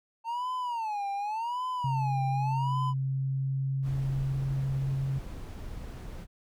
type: tone with vibrato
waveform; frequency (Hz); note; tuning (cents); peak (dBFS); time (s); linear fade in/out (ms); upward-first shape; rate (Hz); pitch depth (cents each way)
triangle; 898; A5; +35; -28; 0.24-2.94; 50; sine; 0.87; 210
type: tone with pitch glide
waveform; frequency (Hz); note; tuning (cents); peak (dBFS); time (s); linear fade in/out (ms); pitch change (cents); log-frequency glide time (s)
sine; 133.7 to 135.18; C3 to C#3; +38 to -43; -27; 1.84-5.19; 5; +19; 2.82-3.75
type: noise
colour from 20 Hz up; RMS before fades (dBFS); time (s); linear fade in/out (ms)
brown; -40; 3.82-6.27; 50
effects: none